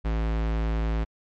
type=tone; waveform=square; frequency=55 Hz; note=A1; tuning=in tune; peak=-24 dBFS; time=0.04-1.05 s; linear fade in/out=20 ms; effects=low-pass 3000 Hz 12 dB/octave + MP3 64 kbps